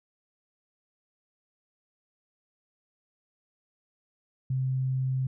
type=tone; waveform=sine; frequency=130.81 Hz; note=C3; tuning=in tune; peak=-25 dBFS; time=4.5-5.27 s; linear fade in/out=5 ms; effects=none